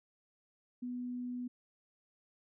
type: tone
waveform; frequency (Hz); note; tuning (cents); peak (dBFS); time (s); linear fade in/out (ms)
sine; 246.9; B3; 0; -37; 0.82-1.48; 10
effects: none